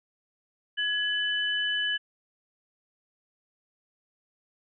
sine tone pair together, 1680.4 / 2997 Hz, G#6 / F#7, +20 / +22 cents, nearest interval minor seventh, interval 1002 cents, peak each -28 dBFS, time 0.77-1.98 s, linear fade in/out 20 ms, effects none

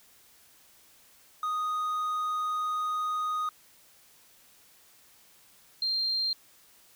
triangle / sine tone pair in turn, 1243 / 4181 Hz, D#6 / C8, -2 / -2 cents, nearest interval octave + major sixth, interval 2100 cents, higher second, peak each -26 dBFS, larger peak neither, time 1.43-3.49 / 5.82-6.33 s, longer first, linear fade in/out 2 ms, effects white hiss -59 dBFS RMS until 6.95 s

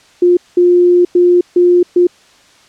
sine tone bursts at uneven times, 353.9 Hz, F4, 23 cents sharp, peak -5 dBFS, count 5, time 0.22-0.37 / 0.57-1.05 / 1.15-1.41 / 1.56-1.83 / 1.96-2.07 s, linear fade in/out 5 ms, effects white hiss -46 dBFS RMS until 2.68 s + low-pass 6000 Hz 12 dB/octave

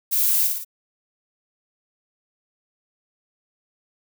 violet noise with echo, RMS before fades -21 dBFS, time 0.11-0.48 s, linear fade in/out 20 ms, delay 56 ms, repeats 3, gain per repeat -4 dB, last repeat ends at 0.648 s, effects none

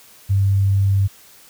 sine tone, 98.2 Hz, G2, 4 cents sharp, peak -13 dBFS, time 0.29-1.08 s, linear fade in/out 20 ms, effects white hiss -47 dBFS RMS until 1.49 s

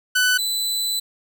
sawtooth tone pair in turn, 1497 / 3997 Hz, F#6 / B7, +20 / +20 cents, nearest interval octave + perfect fourth, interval 1700 cents, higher second, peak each -12 / -18 dBFS, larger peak first, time 0.15-0.38 / 0.38-1 s, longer second, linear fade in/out 10 ms, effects none

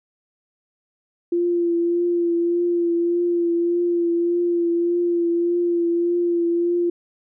sine tone with vibrato, 344.3 Hz, F4, 25 cents flat, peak -17 dBFS, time 1.32-6.9 s, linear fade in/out 5 ms, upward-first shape triangle, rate 1.7 Hz, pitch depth 26 cents each way, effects none

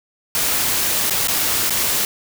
white noise with dropouts, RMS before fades -19 dBFS, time 0.35-2.05 s, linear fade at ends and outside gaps 1 ms, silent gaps 1.098-1.107 / 1.273-1.283 / 1.697-1.705 s, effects none

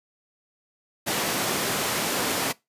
pink high-pass noise, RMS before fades -26 dBFS, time 1.06-2.53 s, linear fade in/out 20 ms, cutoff 220 Hz, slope 12 dB/octave, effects noise-tail reverb RT60 0.2 s tail -22 dB re dry + resampled to 32000 Hz

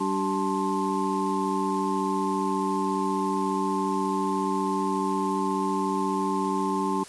sine tone cluster, 193.9 / 290.5 / 385.1 / 878 / 1054 Hz, G3 / D4 / G4 / A5 / C6, -19 / -19 / -31 / -4 / +12 cents, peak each -30 dBFS, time 0-7.04 s, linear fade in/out 10 ms, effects white hiss -45 dBFS RMS until 7.08 s + resampled to 24000 Hz

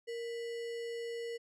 sine tone with sample-and-hold, 466.2 Hz, A#4, in tune, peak -37 dBFS, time 0.07-1.38 s, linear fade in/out 20 ms, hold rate 2450 Hz, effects low-pass 7000 Hz 12 dB/octave

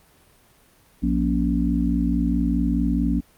harmonic tone with a mistuned harmonic, 59.6 Hz, A#1, 39 cents sharp, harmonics 1 / 3 / 4 / 5, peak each -24 / -24 / -24 / -24 dBFS, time 1.02-3.21 s, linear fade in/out 20 ms, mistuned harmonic 5, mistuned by -90 cents, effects pink hiss -56 dBFS RMS until 3.37 s + Opus 32 kbps

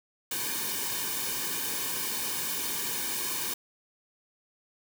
white noise with comb filter, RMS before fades -32 dBFS, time 0.31-3.54 s, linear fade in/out 5 ms, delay 1.5 ms, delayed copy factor -0.85, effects none

